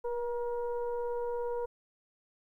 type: tone with frequency modulation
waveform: sine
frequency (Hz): 479.6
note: A#4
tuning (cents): +49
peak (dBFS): -31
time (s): 0.04-1.66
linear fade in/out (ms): 10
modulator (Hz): 471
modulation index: 0.72
effects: 12-bit